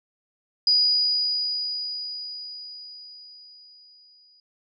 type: tone with exponential decay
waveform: sine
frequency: 4915 Hz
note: D#8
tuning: 22 cents flat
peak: -15 dBFS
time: 0.67-4.4 s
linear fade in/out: 2 ms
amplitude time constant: 810 ms
effects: none